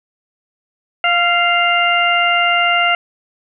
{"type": "harmonic tone with a mistuned harmonic", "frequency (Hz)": 698.5, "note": "F5", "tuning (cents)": 0, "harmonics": [1, 2, 3, 4], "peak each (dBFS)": [-17, -17, -17, -17], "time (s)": [1.04, 2.95], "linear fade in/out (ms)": 2, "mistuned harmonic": 2, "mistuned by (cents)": -21, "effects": []}